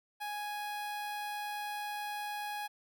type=tone with notch filter; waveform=sawtooth; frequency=830.6 Hz; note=G#5; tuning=in tune; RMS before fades=-39 dBFS; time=0.2-2.68 s; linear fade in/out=20 ms; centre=6800 Hz; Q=1.7; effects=none